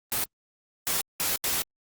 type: noise bursts at uneven times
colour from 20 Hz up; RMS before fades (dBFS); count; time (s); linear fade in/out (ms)
white; -27; 4; 0.12-0.24 / 0.87-1.01 / 1.2-1.36 / 1.44-1.62; 0
effects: Opus 24 kbps